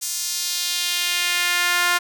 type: tone with high-pass filter sweep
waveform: sawtooth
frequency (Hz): 352.2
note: F4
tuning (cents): +15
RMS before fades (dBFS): -22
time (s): 0.01-1.99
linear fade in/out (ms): 20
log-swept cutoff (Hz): 6800 to 1300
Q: 1.4
effects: none